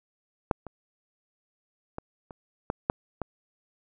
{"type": "clicks", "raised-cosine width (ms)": 1, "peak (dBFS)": [-8, -25, -20, -28, -13, -8, -16], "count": 7, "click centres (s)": [0.512, 0.667, 1.984, 2.308, 2.701, 2.899, 3.217], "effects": []}